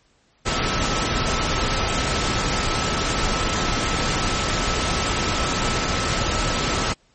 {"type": "tone in noise", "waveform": "sine", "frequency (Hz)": 1308, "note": "E6", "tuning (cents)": -14, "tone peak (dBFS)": -30, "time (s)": [0.45, 6.94], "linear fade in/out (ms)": 20, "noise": "pink", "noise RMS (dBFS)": -22, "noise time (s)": [0.45, 6.94], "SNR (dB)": -11, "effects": ["pink hiss -61 dBFS RMS until 7.14 s", "MP3 32 kbps"]}